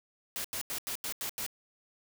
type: noise bursts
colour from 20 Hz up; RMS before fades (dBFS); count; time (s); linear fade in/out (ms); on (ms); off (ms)
white; -36; 7; 0.36-1.464; 0; 84; 86
effects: none